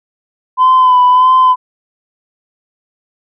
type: tone with vibrato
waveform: sine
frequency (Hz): 1012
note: B5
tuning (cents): +42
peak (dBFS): -3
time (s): 0.57-1.56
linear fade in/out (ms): 50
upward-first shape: sine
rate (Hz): 1.6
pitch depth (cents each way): 33
effects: tanh soft clip ceiling -2 dBFS